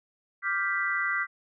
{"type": "chord", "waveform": "sine", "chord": "G dominant seventh", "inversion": "second", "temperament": "equal", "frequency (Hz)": [1174.7, 1396.9, 1568, 1975.5], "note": ["D6", "F6", "G6", "B6"], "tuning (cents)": [0, 0, 0, 0], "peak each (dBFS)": [-33, -32, -31, -29], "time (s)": [0.42, 1.27], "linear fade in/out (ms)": 50, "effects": []}